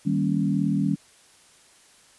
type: chord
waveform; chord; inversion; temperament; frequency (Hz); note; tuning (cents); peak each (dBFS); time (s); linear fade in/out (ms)
sine; Eb dominant seventh; none; equal; 155.56 / 196 / 233.1 / 277.2; Eb3 / G3 / Bb3 / Db4; 0 / 0 / 0 / 0; -26 / -24 / -30 / -26; 0.05-0.96; 20
effects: white hiss -55 dBFS RMS until 2.18 s + resampled to 24000 Hz